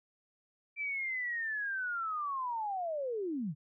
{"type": "linear sweep", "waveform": "sine", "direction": "down", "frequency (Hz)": [2349, 130.81], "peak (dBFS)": -33, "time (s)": [0.76, 3.55], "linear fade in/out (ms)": 50, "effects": []}